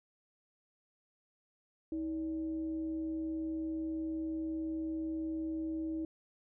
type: tone with frequency modulation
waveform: sine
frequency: 319.2 Hz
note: D#4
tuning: 44 cents sharp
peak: -34 dBFS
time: 1.92-6.05 s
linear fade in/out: 2 ms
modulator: 256 Hz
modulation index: 0.28
effects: none

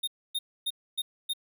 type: tone bursts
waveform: square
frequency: 3684 Hz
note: A#7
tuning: 21 cents flat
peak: -28 dBFS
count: 5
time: 0.03-1.335 s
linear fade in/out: 10 ms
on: 45 ms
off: 270 ms
effects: none

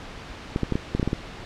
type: clicks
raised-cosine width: 3 ms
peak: -10 dBFS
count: 9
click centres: 0.561 / 0.633 / 0.723 / 0.755 / 0.95 / 0.997 / 1.029 / 1.076 / 1.131 s
effects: pink hiss -39 dBFS RMS until 1.45 s + low-pass 4000 Hz 12 dB/octave

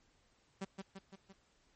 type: tone with echo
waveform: sawtooth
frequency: 193.5 Hz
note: G3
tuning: 22 cents flat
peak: -34 dBFS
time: 0.61-0.65 s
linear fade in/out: 10 ms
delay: 170 ms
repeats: 4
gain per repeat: -4 dB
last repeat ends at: 1.33 s
effects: pink hiss -72 dBFS RMS until 1.75 s + MP3 32 kbps

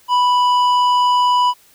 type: tone with tanh clipping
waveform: sine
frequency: 987.8 Hz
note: B5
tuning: in tune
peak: -13 dBFS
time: 0.08-1.54 s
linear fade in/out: 50 ms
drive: 10 dB
effects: white hiss -51 dBFS RMS until 1.74 s

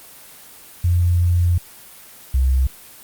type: tone pair in turn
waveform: sine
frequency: 87.31 / 65.41 Hz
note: F2 / C2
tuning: 0 / 0 cents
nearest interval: perfect fourth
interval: 500 cents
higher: first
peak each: -13 dBFS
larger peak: neither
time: 0.84-1.58 / 2.34-2.67 s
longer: first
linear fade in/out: 5 ms
effects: white hiss -42 dBFS RMS until 3.03 s + Opus 24 kbps

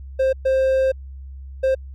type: tone bursts at uneven times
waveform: triangle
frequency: 528 Hz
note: C5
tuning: 16 cents sharp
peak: -13 dBFS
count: 3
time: 0.19-0.33 / 0.45-0.92 / 1.63-1.75 s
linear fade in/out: 10 ms
effects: added 67 Hz sine -33 dBFS peak until 1.94 s

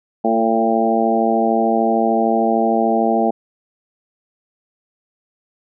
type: harmonic tone with a mistuned harmonic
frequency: 113.3 Hz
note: A#2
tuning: 49 cents flat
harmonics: 2 / 3 / 4 / 5 / 6 / 7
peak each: -19 / -22 / -22 / -24 / -19 / -20 dBFS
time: 0.24-3.31 s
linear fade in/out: 10 ms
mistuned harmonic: 4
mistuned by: -15 cents
effects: none

